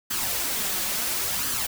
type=noise with flanger; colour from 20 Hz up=white; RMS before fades=-27 dBFS; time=0.1-1.67 s; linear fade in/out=10 ms; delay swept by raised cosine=0.64 to 5.44 ms; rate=0.72 Hz; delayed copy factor=+0.5; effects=none